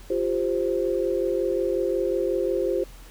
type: chord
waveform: sine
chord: F suspended second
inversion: none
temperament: equal with one note detuned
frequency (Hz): 349.2 / 394.7 / 523.3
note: F4 / G4 / C5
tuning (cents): 0 / +12 / 0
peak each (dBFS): -26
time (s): 0.1-2.84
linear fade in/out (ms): 5
effects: added 42 Hz sine -43 dBFS peak until 3.1 s + pink hiss -50 dBFS RMS until 3.1 s